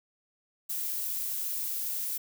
violet noise, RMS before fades -33 dBFS, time 0.69-2.18 s, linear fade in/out 10 ms, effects none

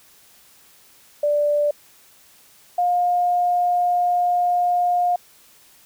sine tone pair in turn, 587.3 / 710.4 Hz, D5 / F5, 0 / +29 cents, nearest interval minor third, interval 329 cents, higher second, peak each -16 dBFS, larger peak neither, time 1.23-1.71 / 2.78-5.16 s, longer second, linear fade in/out 5 ms, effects white hiss -52 dBFS RMS until 5.85 s

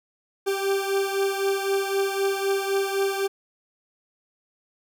40% pulse beating tone pair, 391.2 / 395.1 Hz, G4 / G4, -4 / +14 cents, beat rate 3.9 Hz, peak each -23 / -27 dBFS, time 0.46-3.28 s, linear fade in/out 20 ms, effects none

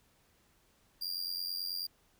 45% pulse tone with amplitude modulation, 4777 Hz, D8, 29 cents sharp, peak -31 dBFS, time 1.01-1.87 s, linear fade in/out 10 ms, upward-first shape sine, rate 89.3 Hz, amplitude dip 80%, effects pink hiss -69 dBFS RMS until 2.19 s

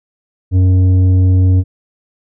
triangle tone with tanh clipping, 92.5 Hz, F#2, in tune, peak -8 dBFS, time 0.51-1.64 s, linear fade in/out 50 ms, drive 12 dB, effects none

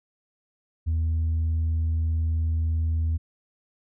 sine tone with tanh clipping, 80.8 Hz, E2, 34 cents flat, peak -22 dBFS, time 0.86-3.18 s, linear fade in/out 20 ms, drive 1 dB, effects none

